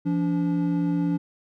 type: tone pair together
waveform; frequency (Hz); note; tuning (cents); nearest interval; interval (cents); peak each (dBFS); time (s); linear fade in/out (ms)
triangle; 171.2 / 287.9; F3 / D4; -34 / -34; major sixth; 900; -22; 0.05-1.18; 20
effects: none